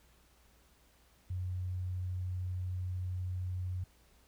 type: tone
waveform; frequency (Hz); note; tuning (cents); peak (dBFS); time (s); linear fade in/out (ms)
sine; 91.3; F#2; -23; -34; 1.3-3.84; 5
effects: added 60 Hz sine -67 dBFS peak until 4.27 s + pink hiss -67 dBFS RMS until 4.27 s